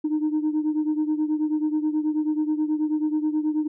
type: beating tone pair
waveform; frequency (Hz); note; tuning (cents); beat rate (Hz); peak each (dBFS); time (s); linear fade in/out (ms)
sine; 304.2 / 313.5; D#4 / D#4; -39 / +13; 9.3; -21 / -25; 0.04-3.68; 10
effects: tanh soft clip ceiling -17 dBFS